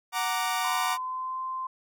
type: chord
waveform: sawtooth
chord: Gb augmented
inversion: none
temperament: equal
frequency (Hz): 740 / 932.3 / 1174.7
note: Gb5 / Bb5 / D6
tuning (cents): 0 / 0 / 0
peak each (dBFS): -27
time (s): 0.12-0.98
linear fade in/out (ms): 50
type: tone with pitch glide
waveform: sine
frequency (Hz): 1018 to 1040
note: C6 to C6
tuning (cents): -48 to -11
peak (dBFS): -30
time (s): 0.64-1.67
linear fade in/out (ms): 5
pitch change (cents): +37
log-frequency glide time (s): 0.88-1.42
effects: none